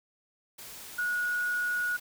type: tone in noise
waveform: sine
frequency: 1455 Hz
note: F#6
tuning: 29 cents flat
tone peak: -27 dBFS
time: 0.98-1.97 s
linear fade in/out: 10 ms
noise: white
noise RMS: -45 dBFS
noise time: 0.58-2 s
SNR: +15 dB
effects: none